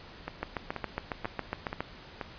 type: two click trains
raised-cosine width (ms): 0.5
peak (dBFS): -19 / -16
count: 5 / 11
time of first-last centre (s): 0.28-2.212 / 0.43-1.806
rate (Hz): 2.07 / 7.27
effects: pink hiss -49 dBFS RMS until 2.38 s + resampled to 11025 Hz